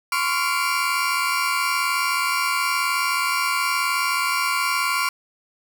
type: tone cluster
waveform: 35% pulse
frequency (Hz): 1034 / 1113 / 1392 / 2340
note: C6 / C#6 / F6 / D7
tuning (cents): -21 / +7 / -6 / -7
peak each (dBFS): -24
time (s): 0.12-5.09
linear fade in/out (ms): 2
effects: none